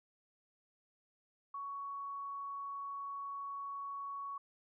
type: tone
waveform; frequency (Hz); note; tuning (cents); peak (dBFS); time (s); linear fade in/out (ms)
sine; 1117; C#6; +13; -40; 1.54-4.38; 5
effects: none